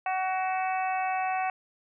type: harmonic tone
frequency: 374.9 Hz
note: F#4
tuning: 23 cents sharp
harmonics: 2 / 3 / 4 / 5 / 6 / 7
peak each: -27 / -37 / -39 / -40 / -40 / -38 dBFS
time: 0.06-1.5 s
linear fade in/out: 2 ms
effects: none